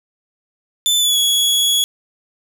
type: tone with pitch glide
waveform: sawtooth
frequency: 3520 to 3359 Hz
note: A7 to G#7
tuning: 0 to +19 cents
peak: -10 dBFS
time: 0.86-1.84 s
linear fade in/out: 0 ms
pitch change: -81 cents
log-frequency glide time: 0.99-1.17 s
effects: none